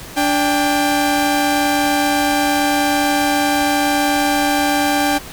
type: tone pair together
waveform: sawtooth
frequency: 291.3 / 793 Hz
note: D4 / G5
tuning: -14 / +20 cents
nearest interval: octave + perfect fourth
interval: 1734 cents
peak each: -13 dBFS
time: 0.16-5.19 s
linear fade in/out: 20 ms
effects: pink hiss -34 dBFS RMS until 5.32 s